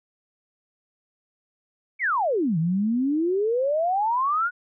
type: exponential two-way sweep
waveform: sine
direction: down then up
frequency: 2318 to 155.56 to 1482 Hz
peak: -20 dBFS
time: 1.99-4.51 s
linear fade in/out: 50 ms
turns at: 2.58 s
effects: none